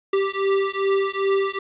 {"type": "beating tone pair", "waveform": "square", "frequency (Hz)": [390, 392.5], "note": ["G4", "G4"], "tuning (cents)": [-9, 2], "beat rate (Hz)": 2.5, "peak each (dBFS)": -23, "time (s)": [0.13, 1.59], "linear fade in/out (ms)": 5, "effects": ["resampled to 8000 Hz", "8-bit"]}